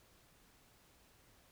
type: silence
effects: pink hiss -67 dBFS RMS until 1.51 s